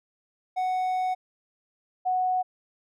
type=tone pair in turn; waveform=triangle / sine; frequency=741 / 738.2 Hz; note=F#5 / F#5; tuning=+2 / -4 cents; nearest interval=unison; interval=6 cents; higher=first; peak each=-22 dBFS; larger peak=neither; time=0.56-1.15 / 2.05-2.43 s; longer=first; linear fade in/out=20 ms; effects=none